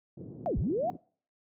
pink band-pass noise, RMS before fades -44 dBFS, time 0.17-0.97 s, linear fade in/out 5 ms, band 120 to 390 Hz, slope 24 dB/octave
sine linear two-way sweep, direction down then up, 752 to 34.76 to 752 Hz, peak -27 dBFS, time 0.46-0.9 s, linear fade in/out 0 ms, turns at 0.58 s
effects noise-tail reverb RT60 0.5 s tail -25 dB re dry

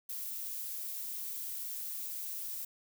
violet noise, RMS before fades -40 dBFS, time 0.09-2.65 s, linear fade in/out 5 ms, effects none

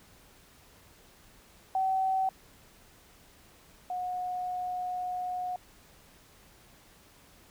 sine tone pair in turn, 762 / 727.1 Hz, G5 / F#5, -49 / -30 cents, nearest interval minor second, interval 81 cents, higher first, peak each -25 / -31 dBFS, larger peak first, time 1.75-2.29 / 3.9-5.56 s, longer second, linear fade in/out 2 ms, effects pink hiss -58 dBFS RMS until 7.5 s

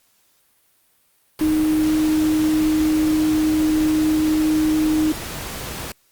sine tone in noise, 310.2 Hz, D#4, 5 cents flat, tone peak -15 dBFS, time 1.41-5.12 s, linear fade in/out 2 ms, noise pink, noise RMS -30 dBFS, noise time 1.39-5.92 s, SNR +12 dB, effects white hiss -61 dBFS RMS until 6.11 s + Opus 48 kbps

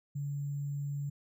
sine tone with sample-and-hold, 142.8 Hz, D3, 48 cents flat, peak -33 dBFS, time 0.15-1.1 s, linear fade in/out 10 ms, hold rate 7350 Hz, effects none

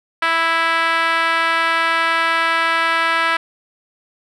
5% pulse tone with band-pass filter, 329.6 Hz, E4, in tune, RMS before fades -17 dBFS, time 0.22-3.37 s, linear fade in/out 5 ms, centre 1400 Hz, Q 1.5, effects none

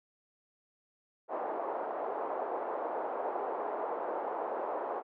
white band-pass noise, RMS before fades -36 dBFS, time 1.28-5.03 s, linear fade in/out 50 ms, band 390 to 900 Hz, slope 24 dB/octave, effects none

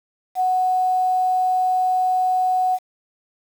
sine tone with quantisation, 740 Hz, F#5, in tune, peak -16 dBFS, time 0.35-2.79 s, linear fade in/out 50 ms, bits 7, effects none

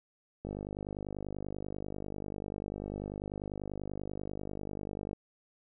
click train, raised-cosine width 2 ms, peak -25 dBFS, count 236, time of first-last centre 0.45-5.131 s, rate 50.2 Hz, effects none

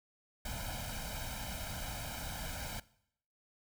pink noise with comb filter, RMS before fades -41 dBFS, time 0.45-2.8 s, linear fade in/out 5 ms, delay 1.3 ms, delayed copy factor +0.95, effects noise-tail reverb RT60 0.7 s tail -20 dB re dry

